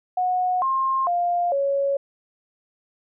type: tone with pitch steps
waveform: sine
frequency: 731 / 1063 / 701 / 556 Hz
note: F#5 / C6 / F5 / C#5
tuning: -21 / +27 / +6 / +5 cents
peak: -19 dBFS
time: 0.17-1.97 s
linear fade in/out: 5 ms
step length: 450 ms
effects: none